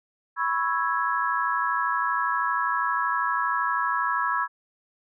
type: chord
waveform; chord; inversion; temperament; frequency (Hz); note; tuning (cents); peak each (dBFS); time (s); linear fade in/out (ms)
sine; C# minor seventh; third; equal with one note detuned; 987.8 / 1100.4 / 1318.5 / 1661.2; B5 / C#6 / E6 / G#6; 0 / -13 / 0 / 0; -28; 0.36-4.48; 50
effects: none